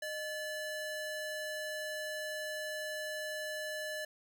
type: ring-modulated tone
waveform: square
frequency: 1172 Hz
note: D6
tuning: 4 cents flat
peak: -35 dBFS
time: 0.02-4.05 s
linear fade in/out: 5 ms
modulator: 558 Hz
effects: none